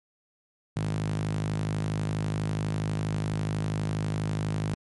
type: tone with high-pass filter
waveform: sawtooth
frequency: 52.2 Hz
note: G#1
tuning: 10 cents sharp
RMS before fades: -29 dBFS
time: 0.76-4.74 s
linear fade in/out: 0 ms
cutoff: 130 Hz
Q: 5.4
effects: MP3 48 kbps